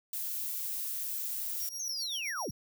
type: noise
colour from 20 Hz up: violet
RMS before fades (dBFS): -36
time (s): 0.13-1.69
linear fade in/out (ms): 2
type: tone with tremolo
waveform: sawtooth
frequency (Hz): 5630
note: F8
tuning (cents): +13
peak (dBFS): -33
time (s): 1.6-2.51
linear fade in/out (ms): 5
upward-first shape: triangle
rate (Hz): 7.7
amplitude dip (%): 75
type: linear sweep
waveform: sine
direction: down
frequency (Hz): 6500 to 43.65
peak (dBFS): -34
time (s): 1.79-2.51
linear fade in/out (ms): 10
effects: none